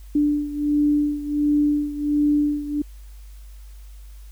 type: beating tone pair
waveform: sine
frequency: 293.7 / 295.1 Hz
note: D4 / D4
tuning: 0 / +8 cents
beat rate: 1.4 Hz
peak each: -19 / -23 dBFS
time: 0.15-2.82 s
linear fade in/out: 5 ms
effects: added 50 Hz sine -38 dBFS peak until 4.31 s + white hiss -56 dBFS RMS until 4.31 s